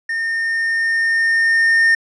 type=tone with level ramp; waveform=triangle; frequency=1823 Hz; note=A#6; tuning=39 cents flat; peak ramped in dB=-17 to -8 dBFS; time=0.09-1.95 s; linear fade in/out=5 ms; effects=resampled to 24000 Hz